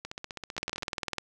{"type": "two click trains", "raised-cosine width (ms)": 0.2, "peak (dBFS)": [-20, -14], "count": [13, 13], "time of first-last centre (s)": [[0.05, 0.824], [0.58, 1.183]], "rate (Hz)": [15.5, 19.9], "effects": []}